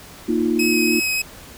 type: chord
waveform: sine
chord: Bb suspended fourth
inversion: none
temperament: equal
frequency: 233.1 / 311.1 / 349.2 Hz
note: Bb3 / Eb4 / F4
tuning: 0 / 0 / 0 cents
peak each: -21 dBFS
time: 0.28-1 s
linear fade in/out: 10 ms
type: tone with vibrato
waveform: sawtooth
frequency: 2548 Hz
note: D#7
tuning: 41 cents sharp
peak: -16 dBFS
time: 0.59-1.22 s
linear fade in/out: 5 ms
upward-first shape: sine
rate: 3.3 Hz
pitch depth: 10 cents each way
effects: pink hiss -41 dBFS RMS until 1.57 s